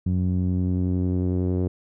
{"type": "tone with low-pass filter sweep", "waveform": "sawtooth", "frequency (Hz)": 91, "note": "F#2", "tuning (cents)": -28, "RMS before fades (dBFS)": -23, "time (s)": [0.06, 1.68], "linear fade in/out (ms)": 5, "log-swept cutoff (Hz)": [190, 400], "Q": 1.9, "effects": []}